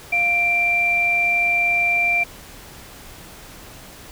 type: tone pair together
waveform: sine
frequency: 698.5 / 2360 Hz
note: F5 / D7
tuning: 0 / +8 cents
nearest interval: octave + major sixth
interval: 2108 cents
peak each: -26 / -16 dBFS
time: 0.12-2.24 s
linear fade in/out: 10 ms
effects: pink hiss -41 dBFS RMS until 4.11 s